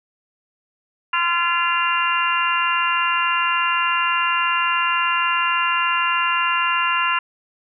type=harmonic tone with a mistuned harmonic; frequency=343.5 Hz; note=F4; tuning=29 cents flat; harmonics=3 / 4 / 5 / 6 / 7 / 8; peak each=-21 / -23 / -27 / -31 / -31 / -22 dBFS; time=1.13-7.19 s; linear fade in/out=5 ms; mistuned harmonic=8; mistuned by=+18 cents; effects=none